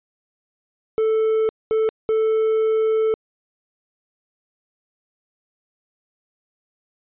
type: tone bursts at uneven times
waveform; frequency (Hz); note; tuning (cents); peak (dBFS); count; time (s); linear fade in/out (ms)
triangle; 440; A4; 0; -14; 3; 0.98-1.49 / 1.71-1.89 / 2.09-3.14; 0
effects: resampled to 8000 Hz